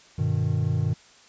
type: chord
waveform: triangle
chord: G augmented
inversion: none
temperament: just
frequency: 98 / 122.5 / 153.12 Hz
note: G2 / B2 / D#3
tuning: 0 / -14 / -27 cents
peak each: -24 dBFS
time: 0.18-0.94 s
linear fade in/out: 10 ms
effects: white hiss -53 dBFS RMS until 1.28 s + resampled to 16000 Hz